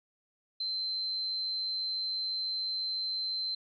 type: tone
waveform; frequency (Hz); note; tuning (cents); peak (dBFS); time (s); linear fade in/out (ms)
sine; 4097; C8; -37; -31; 0.6-3.55; 5
effects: none